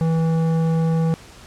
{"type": "tone with tanh clipping", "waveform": "sine", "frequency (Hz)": 163, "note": "E3", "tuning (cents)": -19, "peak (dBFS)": -18, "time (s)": [0.01, 1.14], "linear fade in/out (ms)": 0, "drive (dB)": 13, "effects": ["pink hiss -44 dBFS RMS until 1.46 s", "low-pass 9000 Hz 12 dB/octave"]}